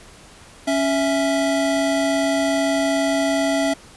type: tone pair together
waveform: square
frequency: 277.2 / 659.3 Hz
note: C#4 / E5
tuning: 0 / 0 cents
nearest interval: octave + minor third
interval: 1500 cents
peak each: -21 dBFS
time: 0.67-3.74 s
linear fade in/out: 10 ms
effects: pink hiss -45 dBFS RMS until 3.96 s + resampled to 24000 Hz